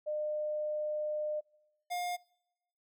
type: tone pair in turn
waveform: sine / square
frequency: 605 / 710.4 Hz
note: D#5 / F5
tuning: -49 / +29 cents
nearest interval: minor third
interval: 278 cents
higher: second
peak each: -32 / -34 dBFS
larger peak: first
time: 0.06-1.41 / 1.9-2.17 s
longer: first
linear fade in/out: 20 ms
effects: noise-tail reverb RT60 0.9 s tail -25 dB re dry